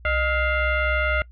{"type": "tone with frequency modulation", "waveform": "sine", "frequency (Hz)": 740, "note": "F#5", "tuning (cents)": 0, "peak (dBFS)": -19, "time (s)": [0.05, 1.22], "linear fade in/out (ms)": 2, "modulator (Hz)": 676, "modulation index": 2.4, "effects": ["noise-tail reverb RT60 0.1 s tail -23 dB re dry", "added 60 Hz sine -43 dBFS peak until 1.31 s"]}